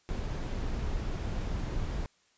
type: noise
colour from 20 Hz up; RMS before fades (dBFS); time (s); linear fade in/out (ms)
brown; -33; 0.09-2.06; 0
effects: white hiss -68 dBFS RMS until 2.37 s + resampled to 16000 Hz

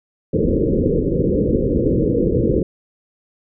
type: low-pass noise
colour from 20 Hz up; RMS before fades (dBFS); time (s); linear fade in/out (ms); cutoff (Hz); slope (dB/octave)
white; -17; 0.33-2.63; 5; 520; 96
effects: none

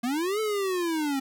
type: linear two-way sweep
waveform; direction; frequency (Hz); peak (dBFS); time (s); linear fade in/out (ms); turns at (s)
square; up then down; 229 to 441 to 264.5; -26; 0.03-1.2; 10; 0.4
effects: none

